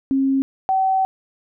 sine tone pair in turn, 270 / 763.7 Hz, C#4 / G5, -45 / -45 cents, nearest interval octave + tritone, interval 1800 cents, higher second, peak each -15 dBFS, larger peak neither, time 0.11-0.42 / 0.69-1.05 s, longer second, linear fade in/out 0 ms, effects none

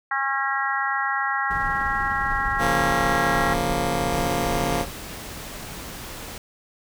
harmonic tone, 272.3 Hz, C#4, 31 cents flat, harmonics 3 / 4 / 5 / 6 / 7, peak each -28 / -28 / -28 / -28 / -28 dBFS, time 0.11-3.54 s, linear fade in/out 5 ms
brown noise with tremolo, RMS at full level -31 dBFS, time 1.5-4.9 s, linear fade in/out 10 ms, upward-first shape sine, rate 20 Hz, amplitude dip 30%
10% pulse chord, Bb minor, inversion first, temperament just, 139.85 / 174.81 / 233.1 Hz, Db3 / F3 / Bb3, +16 / +2 / 0 cents, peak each -19 dBFS, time 2.58-4.86 s, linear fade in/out 50 ms
pink noise, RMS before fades -36 dBFS, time 4.13-6.38 s, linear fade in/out 2 ms
effects none

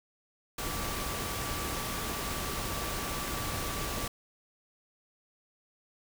sine tone in noise, 1158 Hz, D6, 25 cents flat, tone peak -42 dBFS, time 0.58-4.08 s, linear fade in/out 5 ms, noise pink, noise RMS -35 dBFS, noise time 0.58-4.08 s, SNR -10 dB, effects none

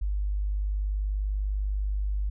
sine tone, 50.2 Hz, G1, 42 cents sharp, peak -25 dBFS, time 0.01-2.3 s, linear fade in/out 10 ms, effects none

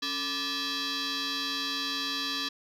sine tone with frequency modulation, 277.2 Hz, C#4, in tune, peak -27 dBFS, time 0.02-2.49 s, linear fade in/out 10 ms, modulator 726 Hz, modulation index 6.7, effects tanh soft clip ceiling -28 dBFS + 11-bit

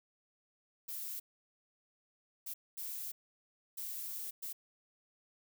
violet noise bursts at uneven times, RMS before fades -42 dBFS, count 5, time 0.88-1.2 / 2.46-2.54 / 2.77-3.12 / 3.77-4.31 / 4.42-4.53 s, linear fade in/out 10 ms, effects none

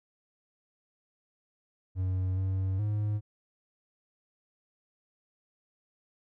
triangle tone with pitch steps, 93 / 95 / 105.1 Hz, F#2 / F#2 / G#2, +9 / +46 / +21 cents, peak -25 dBFS, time 1.95-3.21 s, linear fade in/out 50 ms, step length 420 ms, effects none

